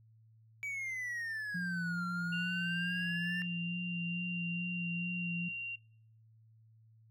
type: exponential two-way sweep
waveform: triangle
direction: down then up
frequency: 2300 to 1370 to 1790 Hz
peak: -35 dBFS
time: 0.63-3.42 s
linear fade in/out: 0 ms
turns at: 2.06 s
type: tone with vibrato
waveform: sine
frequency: 174.61 Hz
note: F3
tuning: in tune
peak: -36 dBFS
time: 1.54-5.49 s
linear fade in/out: 10 ms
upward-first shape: sine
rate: 2.3 Hz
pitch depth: 30 cents each way
type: tone with pitch glide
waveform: sine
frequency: 2787 to 2763 Hz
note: F7 to F7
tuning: -4 to -19 cents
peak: -38 dBFS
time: 2.32-5.76 s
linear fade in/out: 10 ms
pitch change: -15 cents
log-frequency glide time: 3.05-5.3 s
effects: noise-tail reverb RT60 0.5 s tail -21 dB re dry + added 111 Hz sine -60 dBFS peak until 7.1 s